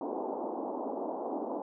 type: band-pass noise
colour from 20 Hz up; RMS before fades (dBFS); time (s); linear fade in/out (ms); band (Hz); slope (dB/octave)
pink; -36; 0.01-1.62; 2; 250 to 930; 48
effects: none